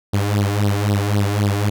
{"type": "tone with flanger", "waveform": "sawtooth", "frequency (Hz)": 102, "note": "G#2", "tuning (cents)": -31, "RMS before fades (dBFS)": -18, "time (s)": [0.13, 1.7], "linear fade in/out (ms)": 10, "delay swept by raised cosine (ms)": [0.21, 2.91], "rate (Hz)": 3.8, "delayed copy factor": 1, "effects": []}